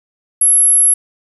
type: tone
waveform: sine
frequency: 11175 Hz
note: F9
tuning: in tune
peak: -7 dBFS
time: 0.41-0.94 s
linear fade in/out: 5 ms
effects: none